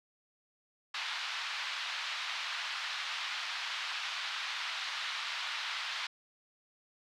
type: band-pass noise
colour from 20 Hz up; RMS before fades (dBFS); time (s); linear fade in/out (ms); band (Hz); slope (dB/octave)
white; -38; 0.94-6.07; 5; 950 to 4100; 24
effects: none